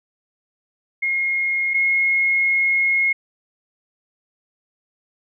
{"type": "tone pair in turn", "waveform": "sine", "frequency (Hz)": [2148, 2159], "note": ["C7", "C#7"], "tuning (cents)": [45, -46], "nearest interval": "unison", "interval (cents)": 9, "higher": "second", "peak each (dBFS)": [-18, -15], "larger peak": "second", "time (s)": [[1.02, 1.74], [1.74, 3.13]], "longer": "second", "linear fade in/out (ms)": 10, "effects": []}